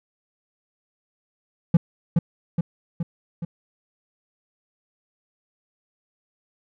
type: tone with echo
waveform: triangle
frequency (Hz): 168.8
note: E3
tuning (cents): +41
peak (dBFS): -8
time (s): 1.74-1.77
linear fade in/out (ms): 5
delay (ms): 420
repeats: 4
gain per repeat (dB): -4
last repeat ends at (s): 3.45
effects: none